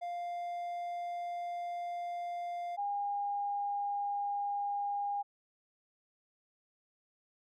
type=tone pair in turn; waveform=triangle / sine; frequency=699 / 810.9 Hz; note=F5 / G#5; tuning=+1 / -42 cents; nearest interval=minor third; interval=257 cents; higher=second; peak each=-34 / -32 dBFS; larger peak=second; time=0.01-2.77 / 2.77-5.23 s; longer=first; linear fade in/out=20 ms; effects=none